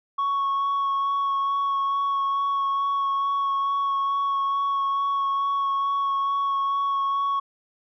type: tone with vibrato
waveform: sine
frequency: 1108.7 Hz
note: C#6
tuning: in tune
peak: -19 dBFS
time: 0.18-7.4 s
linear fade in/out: 10 ms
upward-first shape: sine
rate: 2.3 Hz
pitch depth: 11 cents each way
effects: tanh soft clip ceiling -20 dBFS